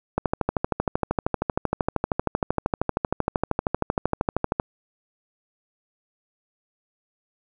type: click train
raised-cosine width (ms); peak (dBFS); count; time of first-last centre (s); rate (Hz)
1; -7; 58; 0.18-4.599; 12.9
effects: none